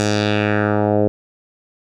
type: tone with low-pass filter sweep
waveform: 10% pulse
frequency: 104.6 Hz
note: G#2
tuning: 13 cents sharp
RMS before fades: -17 dBFS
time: 0-1.08 s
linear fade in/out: 0 ms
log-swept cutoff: 7400 to 490 Hz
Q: 2.1
effects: none